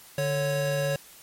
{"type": "tone pair together", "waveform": "square", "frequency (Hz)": [146.84, 554.4], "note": ["D3", "C#5"], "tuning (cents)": [0, 0], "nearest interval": "octave + major seventh", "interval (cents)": 2300, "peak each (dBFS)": [-29, -27], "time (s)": [0.18, 0.96], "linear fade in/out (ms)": 2, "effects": ["white hiss -50 dBFS RMS until 1.22 s", "MP3 64 kbps"]}